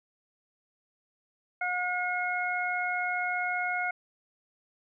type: harmonic tone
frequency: 721 Hz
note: F#5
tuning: 45 cents flat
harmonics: 1 / 2 / 3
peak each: -32 / -32 / -32 dBFS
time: 1.61-3.91 s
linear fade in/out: 5 ms
effects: none